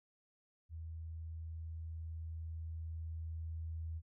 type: tone with level ramp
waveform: sine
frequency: 81.1 Hz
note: E2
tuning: 28 cents flat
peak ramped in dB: -43 to -39 dBFS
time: 0.69-4.02 s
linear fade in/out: 50 ms
effects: none